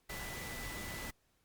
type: tone in noise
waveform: sine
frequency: 1988 Hz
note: B6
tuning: 11 cents sharp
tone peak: -47 dBFS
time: 0.09-1.11 s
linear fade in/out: 10 ms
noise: pink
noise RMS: -44 dBFS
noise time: 0.09-1.11 s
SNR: -6 dB
effects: pink hiss -75 dBFS RMS until 1.44 s + Opus 48 kbps